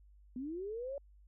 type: linear sweep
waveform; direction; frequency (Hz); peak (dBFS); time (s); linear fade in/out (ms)
sine; up; 240.2 to 573; -38; 0.36-0.98; 2
effects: added 50 Hz sine -58 dBFS peak until 1.27 s